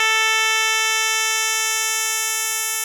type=tone with band-pass filter sweep; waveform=10% pulse; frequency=441.3 Hz; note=A4; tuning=5 cents sharp; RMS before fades=-20 dBFS; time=0-2.84 s; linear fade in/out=2 ms; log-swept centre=3200 to 10000 Hz; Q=0.9; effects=none